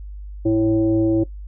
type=tone with frequency modulation; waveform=sine; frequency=329.6 Hz; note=E4; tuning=in tune; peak=-14 dBFS; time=0.45-1.24 s; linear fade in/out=10 ms; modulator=221 Hz; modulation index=0.61; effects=noise-tail reverb RT60 0.1 s tail -17 dB re dry + added 50 Hz sine -31 dBFS peak until 1.47 s